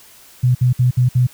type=tone bursts; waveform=sine; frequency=125 Hz; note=B2; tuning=21 cents sharp; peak=-10 dBFS; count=5; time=0.43-1.27 s; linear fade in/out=10 ms; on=120 ms; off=60 ms; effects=white hiss -45 dBFS RMS until 1.33 s